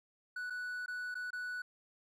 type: tone with dropouts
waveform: triangle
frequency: 1480 Hz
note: F#6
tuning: in tune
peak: -36 dBFS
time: 0.36-1.62 s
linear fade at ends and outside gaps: 5 ms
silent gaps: 0.5-0.504 / 0.861-0.88 / 1.144-1.152 / 1.306-1.33 s
effects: none